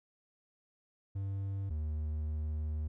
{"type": "tone pair in turn", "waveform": "triangle", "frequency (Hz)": [98, 76.58], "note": ["G2", "D#2"], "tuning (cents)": [0, -27], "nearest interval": "major third", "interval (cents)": 427, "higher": "first", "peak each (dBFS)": [-32, -31], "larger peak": "second", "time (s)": [[1.15, 1.7], [1.7, 2.88]], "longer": "second", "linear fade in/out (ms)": 10, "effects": []}